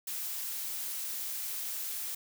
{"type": "noise", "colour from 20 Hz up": "blue", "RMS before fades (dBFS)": -37, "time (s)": [0.07, 2.15], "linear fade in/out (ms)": 5, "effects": []}